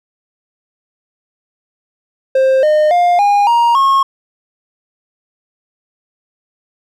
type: tone with pitch steps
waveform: triangle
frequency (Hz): 528 / 610 / 704.8 / 814.3 / 940.8 / 1086.9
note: C5 / D#5 / F5 / G#5 / A#5 / C#6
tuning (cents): +16 / -34 / +16 / -34 / +16 / -34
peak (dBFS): -6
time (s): 2.35-4.03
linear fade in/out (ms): 5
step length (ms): 280
effects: none